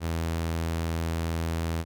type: tone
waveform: sawtooth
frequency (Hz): 82.41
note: E2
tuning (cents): 0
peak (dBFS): -23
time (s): 0-1.85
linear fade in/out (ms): 50
effects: none